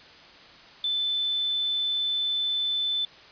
sine tone, 3520 Hz, A7, in tune, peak -24 dBFS, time 0.84-3.05 s, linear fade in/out 2 ms, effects white hiss -49 dBFS RMS until 3.31 s + resampled to 11025 Hz

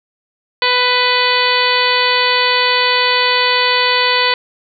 harmonic tone with a mistuned harmonic, 496.3 Hz, B4, 8 cents sharp, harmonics 1 / 2 / 3 / 4 / 5 / 6 / 7 / 8 / 9, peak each -20 / -17 / -22 / -18 / -20 / -21 / -22 / -22 / -20 dBFS, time 0.62-4.34 s, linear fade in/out 2 ms, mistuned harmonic 6, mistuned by +19 cents, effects none

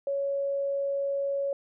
sine tone, 557 Hz, C#5, 8 cents sharp, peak -26 dBFS, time 0.07-1.53 s, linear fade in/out 2 ms, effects none

